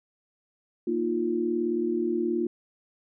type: chord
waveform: sine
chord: Bb suspended fourth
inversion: none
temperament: just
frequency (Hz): 233.1 / 310.8 / 349.6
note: Bb3 / Eb4 / F4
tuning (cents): 0 / -2 / +2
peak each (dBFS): -30 / -31 / -26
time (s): 0.87-2.47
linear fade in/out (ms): 5
effects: none